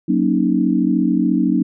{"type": "chord", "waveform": "sine", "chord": "D# minor seventh", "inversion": "first", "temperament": "equal with one note detuned", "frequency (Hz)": [185, 234.3, 277.2, 311.1], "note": ["F#3", "A#3", "C#4", "D#4"], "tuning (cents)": [0, 9, 0, 0], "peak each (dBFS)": -19, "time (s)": [0.08, 1.63], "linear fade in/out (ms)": 10, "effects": []}